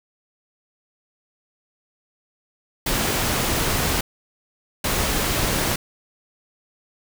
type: noise bursts at uneven times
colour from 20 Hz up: pink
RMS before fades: -22 dBFS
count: 2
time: 2.86-4.01 / 4.84-5.76 s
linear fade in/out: 5 ms
effects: none